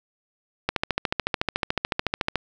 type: click train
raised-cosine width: 0.3 ms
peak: -6 dBFS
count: 24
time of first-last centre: 0.69-2.357 s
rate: 13.8 Hz
effects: none